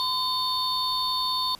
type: tone cluster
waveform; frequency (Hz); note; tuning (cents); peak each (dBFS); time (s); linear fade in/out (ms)
triangle; 1021 / 3630 / 4434; C6 / A#7 / C#8; -43 / -47 / 0; -26 / -28 / -27; 0-1.55; 0
effects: pink hiss -51 dBFS RMS until 1.59 s + resampled to 32000 Hz